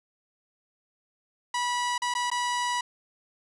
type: tone with dropouts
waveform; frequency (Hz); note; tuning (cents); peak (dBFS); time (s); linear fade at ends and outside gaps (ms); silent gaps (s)
sawtooth; 976; B5; -21; -22; 1.54-2.81; 5; 1.98-2.019 / 2.14-2.15 / 2.302-2.314
effects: resampled to 22050 Hz + 8-bit